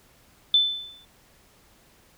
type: tone with exponential decay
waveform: sine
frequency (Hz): 3520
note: A7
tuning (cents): 0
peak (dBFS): -13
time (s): 0.54-1.05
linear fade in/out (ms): 2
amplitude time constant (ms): 110
effects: pink hiss -58 dBFS RMS until 2.17 s